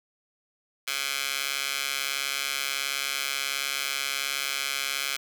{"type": "tone with high-pass filter", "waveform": "15% pulse", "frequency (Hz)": 138.59, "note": "C#3", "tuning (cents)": 0, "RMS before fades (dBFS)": -30, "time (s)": [0.87, 5.17], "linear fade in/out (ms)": 10, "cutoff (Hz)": 2300, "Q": 1.1, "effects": []}